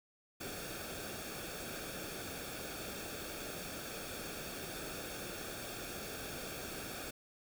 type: noise with comb filter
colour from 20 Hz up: pink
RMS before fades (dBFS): -44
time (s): 0.4-7.11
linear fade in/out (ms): 10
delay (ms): 1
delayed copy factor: -0.65
effects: none